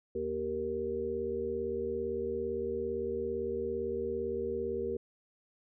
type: harmonic tone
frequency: 77.7 Hz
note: D#2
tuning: 2 cents flat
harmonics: 1 / 3 / 5 / 6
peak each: -45 / -42 / -35 / -35 dBFS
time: 0.15-4.97 s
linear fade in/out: 5 ms
effects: none